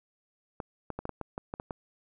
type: clicks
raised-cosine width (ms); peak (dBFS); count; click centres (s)
1; -21; 10; 0.602 / 0.903 / 0.99 / 1.054 / 1.093 / 1.213 / 1.379 / 1.539 / 1.599 / 1.708
effects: none